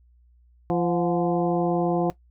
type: harmonic tone with a mistuned harmonic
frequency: 172.1 Hz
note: F3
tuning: 25 cents flat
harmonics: 1 / 2 / 3 / 4 / 5 / 6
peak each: -25 / -24 / -29 / -28 / -35 / -39 dBFS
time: 0.7-2.1 s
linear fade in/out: 0 ms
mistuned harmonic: 4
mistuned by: +64 cents
effects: noise-tail reverb RT60 0.1 s tail -17 dB re dry + added 60 Hz sine -54 dBFS peak until 2.3 s